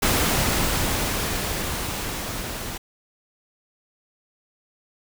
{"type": "noise with level ramp", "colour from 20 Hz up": "pink", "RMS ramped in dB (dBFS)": [-20, -32], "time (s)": [0.02, 2.78], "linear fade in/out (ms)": 10, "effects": []}